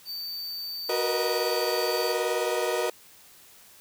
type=tone; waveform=square; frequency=4584 Hz; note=D8; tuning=43 cents flat; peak=-33 dBFS; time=0.05-2.16 s; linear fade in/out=50 ms
type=chord; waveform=35% pulse; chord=B major seventh; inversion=second; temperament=equal with one note detuned; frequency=370 / 466.2 / 485.1 / 622.3 Hz; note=F#4 / A#4 / B4 / D#5; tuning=0 / 0 / -31 / 0 cents; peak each=-29 dBFS; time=0.89-2.9 s; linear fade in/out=5 ms
effects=white hiss -53 dBFS RMS until 3.8 s